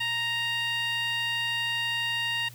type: tone with band-pass filter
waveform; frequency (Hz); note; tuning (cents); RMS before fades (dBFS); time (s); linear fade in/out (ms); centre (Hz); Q
15% pulse; 932.3; A#5; 0; -29; 0-2.49; 10; 2600; 1.5
effects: added 120 Hz sine -46 dBFS peak until 2.54 s + white hiss -52 dBFS RMS until 2.54 s